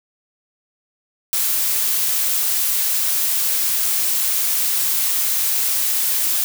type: noise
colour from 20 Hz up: blue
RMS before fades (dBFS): -19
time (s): 1.33-6.44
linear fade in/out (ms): 0
effects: none